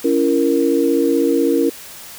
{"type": "chord", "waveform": "sine", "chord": "A# diminished", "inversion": "first", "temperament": "just", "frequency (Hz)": [279.7, 335.6, 466.2], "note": ["C#4", "E4", "A#4"], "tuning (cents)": [16, 31, 0], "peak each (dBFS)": -17, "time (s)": [0.04, 1.7], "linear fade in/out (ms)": 10, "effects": ["white hiss -36 dBFS RMS until 2.18 s"]}